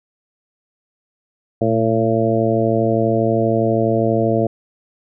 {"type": "harmonic tone with a mistuned harmonic", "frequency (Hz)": 112.4, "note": "A2", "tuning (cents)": 37, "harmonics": [1, 2, 3, 4, 5, 6], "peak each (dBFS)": [-21, -21, -21, -21, -21, -21], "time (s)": [1.61, 4.47], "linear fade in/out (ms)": 5, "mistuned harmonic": 1, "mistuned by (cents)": 55, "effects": []}